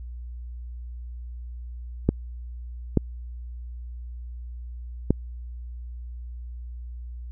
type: clicks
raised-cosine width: 3 ms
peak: -5 dBFS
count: 3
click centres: 2.09 / 2.973 / 5.106 s
effects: added 60 Hz sine -34 dBFS peak until 7.31 s